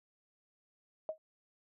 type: tone with exponential decay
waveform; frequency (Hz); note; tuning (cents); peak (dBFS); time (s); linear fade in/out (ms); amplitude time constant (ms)
sine; 630; D#5; +21; -30; 1.09-1.18; 1; 19
effects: none